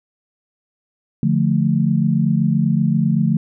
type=chord; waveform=sine; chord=D minor; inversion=none; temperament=equal; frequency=146.83 / 174.61 / 220 Hz; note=D3 / F3 / A3; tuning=0 / 0 / 0 cents; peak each=-18 dBFS; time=1.23-3.37 s; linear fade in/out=2 ms; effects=none